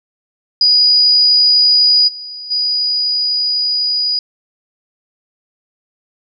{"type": "tone with level steps", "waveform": "sine", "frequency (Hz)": 4916, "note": "D#8", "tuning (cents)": -22, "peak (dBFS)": [-7, -26, -13], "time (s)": [0.61, 4.19], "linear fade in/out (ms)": 2, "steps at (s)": [2.07, 2.5], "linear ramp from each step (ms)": 20, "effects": []}